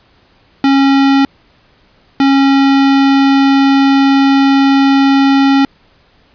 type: tone bursts at uneven times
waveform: square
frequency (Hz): 273.8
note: C#4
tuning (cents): -21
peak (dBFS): -7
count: 2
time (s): 0.64-1.25 / 2.2-5.65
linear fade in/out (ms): 2
effects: pink hiss -50 dBFS RMS until 6.34 s + resampled to 11025 Hz